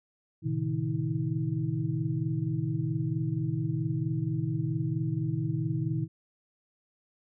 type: tone cluster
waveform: sine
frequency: 115.1 / 134 / 158.4 / 321.3 Hz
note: A#2 / C3 / D#3 / E4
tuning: -22 / +42 / +31 / -44 cents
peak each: -33 / -32 / -31 / -36 dBFS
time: 0.42-6.08 s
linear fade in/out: 50 ms
effects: none